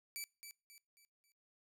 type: tone with echo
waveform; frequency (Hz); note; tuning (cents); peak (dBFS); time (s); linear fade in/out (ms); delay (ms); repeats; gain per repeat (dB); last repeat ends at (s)
10% pulse; 2311; D7; -28; -33; 0.16-0.24; 0; 270; 4; -8; 1.32
effects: noise-tail reverb RT60 0.3 s tail -24 dB re dry